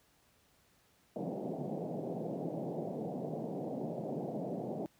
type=band-pass noise; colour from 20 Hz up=pink; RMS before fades=-39 dBFS; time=1.16-4.86 s; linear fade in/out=0 ms; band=140 to 740 Hz; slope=48 dB/octave; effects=pink hiss -69 dBFS RMS until 4.99 s + high-pass 60 Hz 12 dB/octave